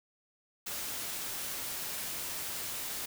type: noise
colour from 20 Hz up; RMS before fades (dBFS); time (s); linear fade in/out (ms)
white; -38; 0.66-3.06; 10
effects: none